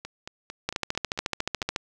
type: two click trains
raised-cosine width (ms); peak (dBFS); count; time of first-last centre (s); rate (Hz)
0.2; -19 / -9; 8 / 16; 0.05-1.627 / 0.69-1.761; 4.44 / 14
effects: none